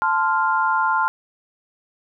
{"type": "chord", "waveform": "sine", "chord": "F major", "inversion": "first", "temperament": "equal with one note detuned", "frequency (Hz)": [880, 1039.3, 1396.9], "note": ["A5", "C6", "F6"], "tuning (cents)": [0, -12, 0], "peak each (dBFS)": -21, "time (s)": [0.02, 1.08], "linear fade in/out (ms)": 0, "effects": []}